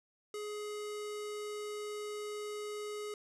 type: tone with low-pass filter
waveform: square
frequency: 418.9 Hz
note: G#4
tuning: 15 cents sharp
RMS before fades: -41 dBFS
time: 0.34-3.14 s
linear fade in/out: 2 ms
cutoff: 9400 Hz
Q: 1.4
effects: none